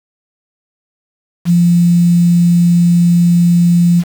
sine tone with quantisation, 173.1 Hz, F3, 15 cents flat, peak -6 dBFS, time 1.45-4.04 s, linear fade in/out 50 ms, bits 5, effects none

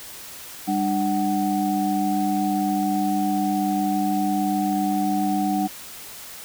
sine tone cluster, 199.8 / 298.8 / 748 Hz, G3 / D4 / F#5, +33 / +30 / +19 cents, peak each -24 dBFS, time 0.67-5.68 s, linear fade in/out 20 ms, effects white hiss -39 dBFS RMS until 6.44 s

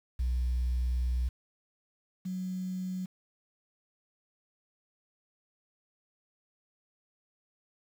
sine tone pair in turn, 61.74 / 185.01 Hz, B1 / F#3, 0 / 0 cents, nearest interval octave + perfect fifth, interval 1900 cents, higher second, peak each -25 / -32 dBFS, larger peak first, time 0.19-1.29 / 2.25-3.06 s, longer first, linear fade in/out 10 ms, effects tanh soft clip ceiling -24 dBFS + 9-bit

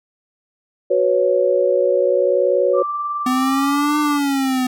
sine chord, F# suspended fourth, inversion none, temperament equal, 370 / 493.9 / 554.4 Hz, F#4 / B4 / C#5, 0 / 0 / 0 cents, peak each -19 / -18 / -16 dBFS, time 0.9-2.83 s, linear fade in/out 10 ms
sine tone with tremolo, 1174.7 Hz, D6, in tune, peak -19 dBFS, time 2.73-4.2 s, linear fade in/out 50 ms, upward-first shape sine, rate 19 Hz, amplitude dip 30%
square exponential two-way sweep, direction up then down, 251.7 to 301.1 to 251.7 Hz, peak -17 dBFS, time 3.26-4.67 s, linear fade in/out 5 ms, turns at 3.99 s
effects none

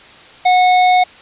sine tone with hard clipping, 731 Hz, F#5, 21 cents flat, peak -10 dBFS, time 0.45-1.04 s, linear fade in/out 10 ms, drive 14 dB, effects white hiss -40 dBFS RMS until 1.21 s + resampled to 8000 Hz

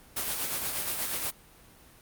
white noise with tremolo, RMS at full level -30 dBFS, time 0.16-1.31 s, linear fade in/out 10 ms, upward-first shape sine, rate 8.4 Hz, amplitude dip 40%, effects pink hiss -55 dBFS RMS until 2.01 s + Opus 32 kbps

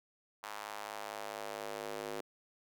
square tone with high-pass filter sweep, 52.2 Hz, G#1, 10 cents sharp, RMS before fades -43 dBFS, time 0.43-2.21 s, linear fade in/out 5 ms, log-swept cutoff 970 to 410 Hz, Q 1.7, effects none

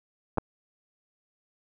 clicks, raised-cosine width 1 ms, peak -19 / -9 dBFS, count 2, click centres 0.374 / 0.383 s, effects none

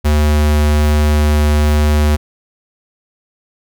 square tone, 74.9 Hz, D2, 35 cents sharp, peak -10 dBFS, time 0.04-2.17 s, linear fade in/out 20 ms, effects none

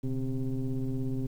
sine tone with frequency modulation, 126.6 Hz, B2, 43 cents sharp, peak -27 dBFS, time 0.03-1.27 s, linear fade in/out 10 ms, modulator 135 Hz, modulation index 1.4, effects tanh soft clip ceiling -24 dBFS + 10-bit

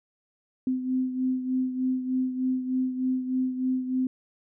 sine beating tone pair, 256.6 / 259.9 Hz, C4 / C4, -34 / -11 cents, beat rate 3.3 Hz, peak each -25 / -32 dBFS, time 0.67-4.07 s, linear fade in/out 2 ms, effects none

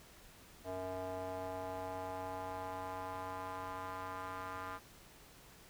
square tone with band-pass filter sweep, 92.9 Hz, F#2, 7 cents sharp, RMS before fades -43 dBFS, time 0.64-4.8 s, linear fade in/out 50 ms, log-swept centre 640 to 1200 Hz, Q 2.7, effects pink hiss -59 dBFS RMS until 5.69 s

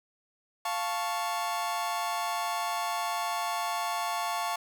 40% pulse chord, F augmented, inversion none, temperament equal, 698.5 / 880 / 1108.7 Hz, F5 / A5 / C#6, 0 / 0 / 0 cents, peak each -33 dBFS, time 0.65-4.56 s, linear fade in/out 5 ms, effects none

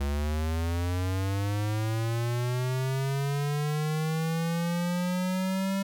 square linear sweep, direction up, 69.3 to 196 Hz, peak -27 dBFS, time 0-5.83 s, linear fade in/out 10 ms, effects none

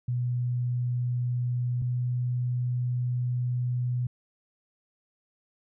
sine tone pair in turn, 122.9 / 123.61 Hz, B2 / B2, -8 / +2 cents, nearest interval unison, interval 10 cents, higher second, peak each -25 dBFS, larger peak neither, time 0.08-1.82 / 1.82-4.07 s, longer second, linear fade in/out 5 ms, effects none

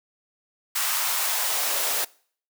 white noise with high-pass filter sweep, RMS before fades -25 dBFS, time 0.75-2.05 s, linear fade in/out 10 ms, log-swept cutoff 1100 to 490 Hz, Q 1.6, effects noise-tail reverb RT60 0.5 s tail -23 dB re dry

